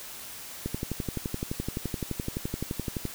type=click train; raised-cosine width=3 ms; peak=-17 dBFS; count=29; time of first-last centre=0.66-3.053 s; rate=11.7 Hz; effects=white hiss -42 dBFS RMS until 3.14 s